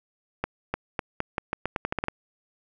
accelerating click train, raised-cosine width 0.5 ms, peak -11 dBFS, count 13, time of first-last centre 0.44-2.084 s, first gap 300 ms, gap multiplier 0.84, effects none

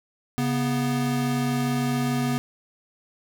square tone pair together, 137.96 / 244.9 Hz, C#3 / B3, -8 / -14 cents, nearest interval minor seventh, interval 994 cents, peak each -27 / -25 dBFS, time 0.38-2.38 s, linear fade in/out 0 ms, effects none

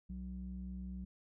square tone with low-pass filter, 62.3 Hz, B1, 16 cents sharp, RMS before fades -44 dBFS, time 0.09-1.05 s, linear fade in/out 10 ms, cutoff 170 Hz, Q 5.7, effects none

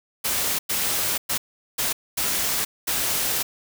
white noise bursts at uneven times, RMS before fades -24 dBFS, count 6, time 0.24-0.59 / 0.69-1.18 / 1.29-1.38 / 1.78-1.93 / 2.17-2.65 / 2.87-3.43 s, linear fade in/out 10 ms, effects none

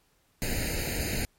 pink noise with comb filter, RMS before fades -30 dBFS, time 0.42-1.25 s, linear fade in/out 0 ms, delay 0.44 ms, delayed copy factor +1, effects pink hiss -68 dBFS RMS until 1.38 s + MP3 64 kbps

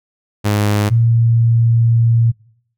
sawtooth / sine tone pair in turn, 103.83 / 115.89 Hz, G#2 / A#2, 0 / -10 cents, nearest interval major second, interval 190 cents, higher second, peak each -9 dBFS, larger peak neither, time 0.44-0.9 / 0.9-2.32 s, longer second, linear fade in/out 20 ms, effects noise-tail reverb RT60 0.7 s tail -25 dB re dry

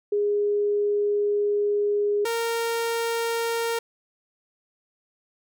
sine / sawtooth tone pair in turn, 411.8 / 462.2 Hz, G#4 / A#4, -15 / -15 cents, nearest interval major second, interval 200 cents, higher second, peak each -20 dBFS, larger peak neither, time 0.12-2.25 / 2.25-3.79 s, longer first, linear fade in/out 5 ms, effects none

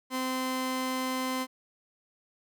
sawtooth tone pair together, 258.5 / 517 Hz, C4 / C5, -21 / -21 cents, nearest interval octave, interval 1200 cents, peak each -27 dBFS, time 0.1-1.47 s, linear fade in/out 50 ms, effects none

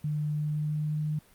sine tone with pitch glide, 150.2 to 152.3 Hz, D3 to D#3, +39 to -37 cents, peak -27 dBFS, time 0.04-1.19 s, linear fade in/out 5 ms, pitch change +24 cents, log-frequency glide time 0.34-0.99 s, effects pink hiss -59 dBFS RMS until 1.34 s + Opus 32 kbps

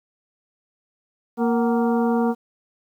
harmonic tone with a mistuned harmonic, 233.1 Hz, A#3, in tune, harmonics 1 / 2 / 3 / 4 / 5 / 6, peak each -19 / -23 / -28 / -30 / -35 / -37 dBFS, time 1.37-2.35 s, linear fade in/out 50 ms, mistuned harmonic 3, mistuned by +110 cents, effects 9-bit

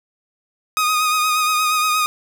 sawtooth tone with vibrato, 1244.5 Hz, D#6, in tune, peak -12 dBFS, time 0.77-2.06 s, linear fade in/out 0 ms, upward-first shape sine, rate 8.5 Hz, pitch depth 29 cents each way, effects none

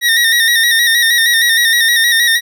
25% pulse tone with vibrato, 1864.7 Hz, A#6, in tune, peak -5 dBFS, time 0.01-2.41 s, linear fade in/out 50 ms, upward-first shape square, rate 6.4 Hz, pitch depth 43 cents each way, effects none

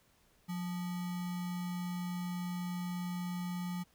sine tone with sample-and-hold, 178.3 Hz, F3, 36 cents sharp, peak -35 dBFS, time 0.48-3.84 s, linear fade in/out 20 ms, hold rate 1050 Hz, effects pink hiss -69 dBFS RMS until 3.94 s

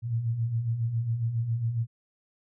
sine beating tone pair, 110 / 117.3 Hz, A2 / A#2, 0 / +11 cents, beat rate 7.3 Hz, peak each -34 / -26 dBFS, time 0.02-1.87 s, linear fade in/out 50 ms, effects none

